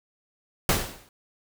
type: noise with exponential decay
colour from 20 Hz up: pink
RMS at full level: -19 dBFS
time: 0.69-1.09 s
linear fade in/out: 2 ms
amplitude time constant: 86 ms
effects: none